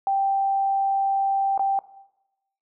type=tone with dropouts; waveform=sine; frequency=784 Hz; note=G5; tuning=in tune; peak=-19 dBFS; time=0.07-1.79 s; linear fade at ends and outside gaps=1 ms; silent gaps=1.577-1.594 s; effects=noise-tail reverb RT60 0.9 s tail -17 dB re dry